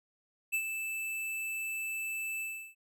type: tone with ADSR envelope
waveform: square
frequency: 2637 Hz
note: E7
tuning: in tune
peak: -28 dBFS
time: 0.52-2.75 s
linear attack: 22 ms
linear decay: 73 ms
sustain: -7 dB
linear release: 340 ms
effects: none

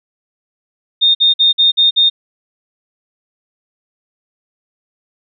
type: tone bursts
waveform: sine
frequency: 3663 Hz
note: A#7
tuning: 31 cents flat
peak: -7 dBFS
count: 6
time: 1.01-2.1 s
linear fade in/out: 20 ms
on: 140 ms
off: 50 ms
effects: none

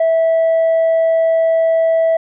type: tone with tanh clipping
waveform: sine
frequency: 654 Hz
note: E5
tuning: 14 cents flat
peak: -11 dBFS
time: 0-2.17 s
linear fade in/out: 5 ms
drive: 1 dB
effects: none

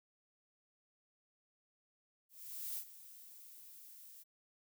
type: noise with ADSR envelope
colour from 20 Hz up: violet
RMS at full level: -41 dBFS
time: 2.29-4.24 s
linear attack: 480 ms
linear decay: 71 ms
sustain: -15 dB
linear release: 21 ms
effects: none

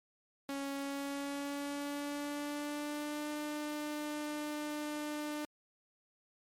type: tone with pitch glide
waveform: sawtooth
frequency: 277.3 to 298.9 Hz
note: C#4 to D4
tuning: +1 to +31 cents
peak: -33 dBFS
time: 0.49-5.45 s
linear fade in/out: 2 ms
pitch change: +130 cents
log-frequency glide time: 0.73-3.31 s
effects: MP3 64 kbps

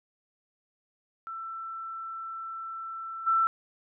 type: tone with level steps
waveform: sine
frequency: 1335 Hz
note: E6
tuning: 22 cents sharp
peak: -35 / -21 dBFS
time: 1.27-3.47 s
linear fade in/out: 0 ms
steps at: 3.26 s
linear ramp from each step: 20 ms
effects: none

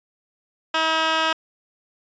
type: tone with band-pass filter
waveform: 15% pulse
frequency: 320.3 Hz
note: E4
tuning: 50 cents flat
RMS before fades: -21 dBFS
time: 0.74-1.33 s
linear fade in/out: 5 ms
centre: 2200 Hz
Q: 1.4
effects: resampled to 16000 Hz

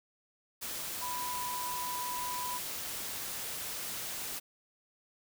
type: tone in noise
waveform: sine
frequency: 987.8 Hz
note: B5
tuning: in tune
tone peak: -36 dBFS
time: 1.01-2.59 s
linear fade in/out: 20 ms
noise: white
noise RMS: -39 dBFS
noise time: 0.61-4.4 s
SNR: 0 dB
effects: none

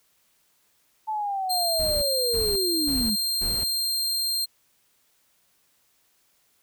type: linear sweep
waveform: sine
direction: down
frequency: 880 to 196 Hz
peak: -25 dBFS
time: 1.07-3.16 s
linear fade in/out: 20 ms
type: tone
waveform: sawtooth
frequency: 4186 Hz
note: C8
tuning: in tune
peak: -21 dBFS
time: 1.49-4.46 s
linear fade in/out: 20 ms
type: noise bursts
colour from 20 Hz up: brown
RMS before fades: -33 dBFS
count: 4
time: 1.79-3.64 s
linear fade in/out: 5 ms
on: 230 ms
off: 310 ms
effects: white hiss -66 dBFS RMS until 6.62 s

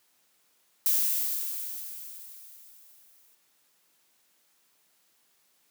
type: noise with exponential decay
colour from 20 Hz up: violet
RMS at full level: -23 dBFS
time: 0.86-3.35 s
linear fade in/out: 1 ms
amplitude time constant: 540 ms
effects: white hiss -68 dBFS RMS until 5.7 s + high-pass 150 Hz 12 dB/octave

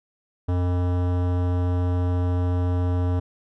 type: tone with hard clipping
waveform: sine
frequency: 89.3 Hz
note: F2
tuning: 39 cents sharp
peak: -22 dBFS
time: 0.48-3.2 s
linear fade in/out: 10 ms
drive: 18 dB
effects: none

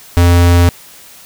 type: tone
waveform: square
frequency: 87 Hz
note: F2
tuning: 6 cents flat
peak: -6 dBFS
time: 0.17-0.69 s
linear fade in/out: 0 ms
effects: white hiss -38 dBFS RMS until 1.25 s

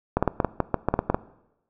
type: clicks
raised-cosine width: 1 ms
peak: -6 dBFS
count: 12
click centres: 0.17 / 0.226 / 0.277 / 0.402 / 0.447 / 0.603 / 0.743 / 0.886 / 0.94 / 0.991 / 1.1 / 1.145 s
effects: noise-tail reverb RT60 0.9 s tail -19 dB re dry

